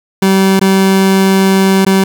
30% pulse tone with dropouts, 192.3 Hz, G3, 33 cents flat, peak -4 dBFS, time 0.22-2.04 s, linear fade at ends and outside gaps 5 ms, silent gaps 0.595-0.612 / 1.85-1.864 s, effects 7-bit

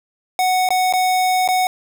square tone with dropouts, 740 Hz, F#5, in tune, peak -15 dBFS, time 0.39-1.67 s, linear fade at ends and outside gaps 1 ms, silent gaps 0.689-0.705 / 0.926-0.936 / 1.477-1.487 s, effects none

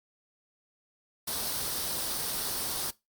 white noise with comb filter, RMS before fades -33 dBFS, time 1.27-2.91 s, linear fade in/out 10 ms, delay 0.21 ms, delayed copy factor +0.5, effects noise-tail reverb RT60 0.2 s tail -20 dB re dry + Opus 48 kbps

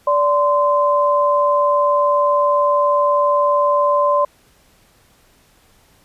sine tone pair together, 581.4 / 1034 Hz, D5 / C6, -18 / -21 cents, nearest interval minor seventh, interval 997 cents, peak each -15 dBFS, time 0.07-4.25 s, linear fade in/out 5 ms, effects pink hiss -54 dBFS RMS until 6.04 s + resampled to 32000 Hz

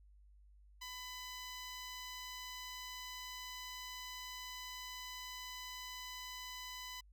10% pulse tone, 1002 Hz, B5, 25 cents sharp, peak -37 dBFS, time 0.81-7.01 s, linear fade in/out 10 ms, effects added 50 Hz sine -60 dBFS peak until 7.12 s

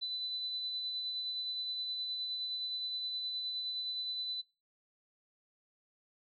sine tone with tremolo, 4000 Hz, B7, 21 cents sharp, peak -34 dBFS, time 0.01-4.42 s, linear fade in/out 20 ms, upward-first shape sine, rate 9.6 Hz, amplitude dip 25%, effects noise-tail reverb RT60 0.3 s tail -22 dB re dry

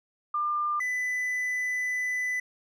sine / triangle tone pair in turn, 1198 / 1997.4 Hz, D6 / B6, +34 / +19 cents, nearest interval major sixth, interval 885 cents, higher second, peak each -25 dBFS, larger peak neither, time 0.34-0.8 / 0.8-2.4 s, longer second, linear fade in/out 5 ms, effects none

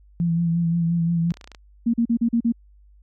sine tone with vibrato, 168.6 Hz, E3, 39 cents sharp, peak -18 dBFS, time 0.2-1.32 s, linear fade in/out 0 ms, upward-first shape sine, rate 5.7 Hz, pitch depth 30 cents each way
clicks, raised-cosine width 0.2 ms, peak -24 dBFS, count 8, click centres 1.306 / 1.341 / 1.371 / 1.412 / 1.443 / 1.475 / 1.517 / 1.548 s
sine tone bursts, 233.1 Hz, A#3, in tune, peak -16 dBFS, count 6, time 1.86-2.523 s, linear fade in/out 10 ms, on 78 ms, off 39 ms
effects added 50 Hz sine -49 dBFS peak until 3.02 s

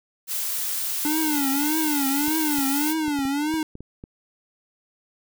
blue noise, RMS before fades -27 dBFS, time 0.27-2.95 s, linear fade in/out 50 ms
square tone with vibrato, 293.7 Hz, D4, in tune, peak -23 dBFS, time 1.05-3.63 s, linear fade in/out 2 ms, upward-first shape triangle, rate 1.7 Hz, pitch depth 160 cents each way
clicks, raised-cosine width 3 ms, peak -25 dBFS, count 9, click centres 2.282 / 2.586 / 3.081 / 3.19 / 3.253 / 3.54 / 3.754 / 3.806 / 4.039 s
effects none

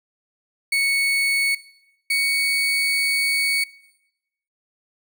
35% pulse tone pair in turn, 2217 / 2231 Hz, C#7 / C#7, 0 / +11 cents, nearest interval unison, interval 11 cents, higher second, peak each -16 / -16 dBFS, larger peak neither, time 0.72-1.55 / 2.1-3.64 s, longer second, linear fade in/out 5 ms, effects noise-tail reverb RT60 0.9 s tail -20 dB re dry

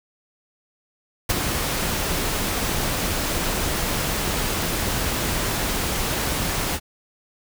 pink noise with ADSR envelope, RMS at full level -18 dBFS, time 1.29-6.8 s, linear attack 12 ms, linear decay 23 ms, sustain -6 dB, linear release 56 ms, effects none

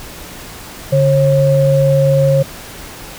sine tone pair together, 143.29 / 541 Hz, D3 / C#5, -42 / -42 cents, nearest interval octave + major seventh, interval 2300 cents, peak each -11 dBFS, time 0.92-2.43 s, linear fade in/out 10 ms, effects pink hiss -32 dBFS RMS until 3.18 s

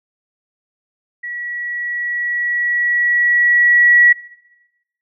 sine tone with level ramp, 1930 Hz, B6, 40 cents flat, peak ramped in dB -24 to -6 dBFS, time 1.23-4.13 s, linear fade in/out 10 ms, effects noise-tail reverb RT60 1.0 s tail -19 dB re dry

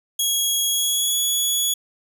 15% pulse tone with pitch glide, 3315 to 3375 Hz, G#7 to G#7, -4 to +27 cents, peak -12 dBFS, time 0.19-1.74 s, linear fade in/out 5 ms, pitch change +31 cents, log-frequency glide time 0.69-1.15 s, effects none

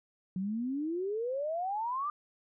sine exponential sweep, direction up, 180.8 to 1217 Hz, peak -31 dBFS, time 0.36-2.1 s, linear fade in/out 2 ms, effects none

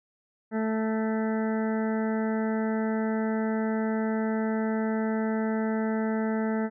harmonic tone, 220 Hz, A3, in tune, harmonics 1 / 2 / 3 / 4 / 6 / 7 / 8 / 9, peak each -26 / -32 / -36 / -38 / -42 / -43 / -44 / -45 dBFS, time 0.51-6.7 s, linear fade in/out 50 ms, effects none

